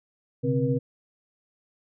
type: tone cluster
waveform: sine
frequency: 127.9 / 142.1 / 262.2 / 479.9 Hz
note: C3 / C#3 / C4 / B4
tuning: -39 / +43 / +4 / -50 cents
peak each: -27 dBFS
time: 0.43-0.79 s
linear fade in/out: 20 ms
effects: none